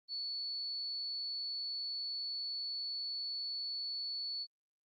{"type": "tone", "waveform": "sine", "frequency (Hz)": 4435, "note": "C#8", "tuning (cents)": 0, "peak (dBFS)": -37, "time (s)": [0.08, 4.47], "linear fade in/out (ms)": 50, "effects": ["Opus 24 kbps"]}